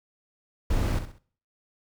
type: noise with echo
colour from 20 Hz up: brown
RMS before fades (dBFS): -25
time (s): 0.7-0.99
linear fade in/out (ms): 5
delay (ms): 65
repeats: 3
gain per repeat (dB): -9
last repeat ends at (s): 1.185
effects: noise-tail reverb RT60 0.5 s tail -21 dB re dry